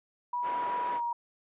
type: tone with pitch glide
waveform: sine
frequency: 973 to 946.9 Hz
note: B5 to A#5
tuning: -26 to +27 cents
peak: -29 dBFS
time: 0.33-1.13 s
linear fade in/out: 5 ms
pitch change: -47 cents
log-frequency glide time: 0.91-1 s
type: band-pass noise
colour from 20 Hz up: pink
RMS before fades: -41 dBFS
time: 0.42-1.01 s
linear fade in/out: 50 ms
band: 450 to 1600 Hz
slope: 12 dB/octave
effects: resampled to 8000 Hz